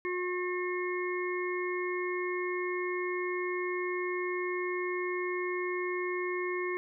harmonic tone, 360 Hz, F#4, 47 cents flat, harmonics 1 / 3 / 5 / 6, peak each -32 / -39 / -41 / -38 dBFS, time 0.05-6.77 s, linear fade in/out 0 ms, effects none

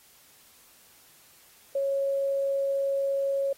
sine tone, 551 Hz, C#5, 11 cents flat, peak -24 dBFS, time 1.75-3.53 s, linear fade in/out 5 ms, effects white hiss -57 dBFS RMS until 3.57 s + AAC 48 kbps

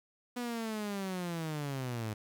sawtooth linear sweep, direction down, 246.9 to 104.5 Hz, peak -31 dBFS, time 0.36-2.14 s, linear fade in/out 10 ms, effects 10-bit

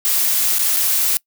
blue noise with dropouts, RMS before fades -17 dBFS, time 0.05-1.17 s, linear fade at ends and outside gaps 0 ms, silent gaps 0.584-0.593 / 0.764-0.768 s, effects noise-tail reverb RT60 0.1 s tail -24 dB re dry

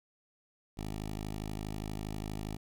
10% pulse tone with notch filter, 52.4 Hz, G#1, 16 cents sharp, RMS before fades -39 dBFS, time 0.77-2.57 s, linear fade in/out 10 ms, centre 1500 Hz, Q 1.6, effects none

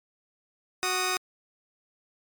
10% pulse tone pair together, 370 / 1240.2 Hz, F#4 / D#6, 0 / -6 cents, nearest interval octave + major sixth, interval 2094 cents, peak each -20 dBFS, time 0.83-1.17 s, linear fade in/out 0 ms, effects MP3 96 kbps

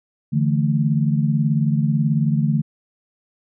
sine chord, D suspended second, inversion none, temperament just, 146.83 / 165.19 / 220.2 Hz, D3 / E3 / A3, 0 / +4 / +2 cents, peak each -18 / -22 / -21 dBFS, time 0.32-2.62 s, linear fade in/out 20 ms, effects none

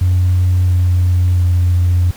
sine tone with pitch steps, 90.6 / 89.56 / 88.53 Hz, F#2 / F2 / F2, -36 / +44 / +24 cents, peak -8 dBFS, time 0.01-2.11 s, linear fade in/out 5 ms, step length 700 ms, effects tanh soft clip ceiling -6 dBFS + pink hiss -38 dBFS RMS until 2.16 s

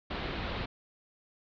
pink low-pass noise, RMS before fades -36 dBFS, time 0.1-0.66 s, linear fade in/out 10 ms, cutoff 4200 Hz, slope 48 dB/octave, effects none

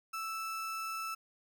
35% pulse tone, 1318.5 Hz, E6, in tune, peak -35 dBFS, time 0.13-1.15 s, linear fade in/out 10 ms, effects none

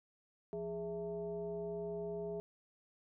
sine tone with frequency modulation, 415.3 Hz, G#4, in tune, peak -38 dBFS, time 0.53-2.4 s, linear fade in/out 0 ms, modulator 243 Hz, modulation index 0.87, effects none

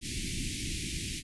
pink band-stop noise, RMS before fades -35 dBFS, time 0.01-1.23 s, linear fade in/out 50 ms, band 340 to 2100 Hz, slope 48 dB/octave, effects resampled to 24000 Hz

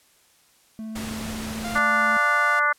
triangle tone with vibrato, 220 Hz, A3, in tune, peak -29 dBFS, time 0.79-2.17 s, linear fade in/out 0 ms, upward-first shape triangle, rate 16 Hz, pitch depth 11 cents each way
pink noise, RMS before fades -34 dBFS, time 0.95-1.79 s, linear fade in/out 10 ms
sawtooth tone, 698.5 Hz, F5, in tune, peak -27 dBFS, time 1.64-2.6 s, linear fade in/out 10 ms
harmonic tone, 293.7 Hz, D4, in tune, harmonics 2 / 3 / 4 / 5 / 6 / 7, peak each -31 / -31 / -22 / -21 / -30 / -27 dBFS, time 1.75-2.73 s, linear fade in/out 10 ms
effects white hiss -59 dBFS RMS until 2.78 s + low-pass 12000 Hz 12 dB/octave

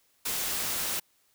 white noise, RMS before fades -31 dBFS, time 0.25-1 s, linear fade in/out 10 ms, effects white hiss -68 dBFS RMS until 1.34 s

